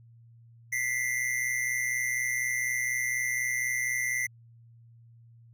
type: tone pair together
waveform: square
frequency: 1970.9 / 2095 Hz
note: B6 / C7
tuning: -4 / +2 cents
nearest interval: minor second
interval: 106 cents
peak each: -31 / -31 dBFS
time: 0.72-4.27 s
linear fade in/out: 10 ms
effects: added 116 Hz sine -52 dBFS peak until 5.53 s